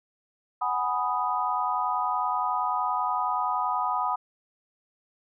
sine chord, G# minor seventh, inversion third, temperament equal, 740 / 830.6 / 987.8 / 1244.5 Hz, F#5 / G#5 / B5 / D#6, 0 / 0 / 0 / 0 cents, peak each -31 / -32 / -28 / -29 dBFS, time 0.61-4.16 s, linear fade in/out 10 ms, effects none

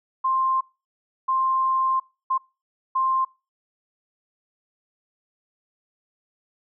sine tone bursts at uneven times, 1052 Hz, C6, 9 cents sharp, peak -19 dBFS, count 4, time 0.24-0.61 / 1.28-2 / 2.3-2.38 / 2.95-3.25 s, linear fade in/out 10 ms, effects noise-tail reverb RT60 0.3 s tail -23 dB re dry

